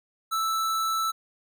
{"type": "tone", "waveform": "square", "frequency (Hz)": 1318.5, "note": "E6", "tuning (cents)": 0, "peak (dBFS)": -25, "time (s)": [0.31, 1.12], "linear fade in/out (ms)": 20, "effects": []}